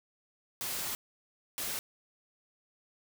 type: noise bursts at uneven times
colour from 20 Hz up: white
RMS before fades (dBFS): -36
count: 2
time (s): 0.61-0.95 / 1.58-1.79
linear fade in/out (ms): 0
effects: none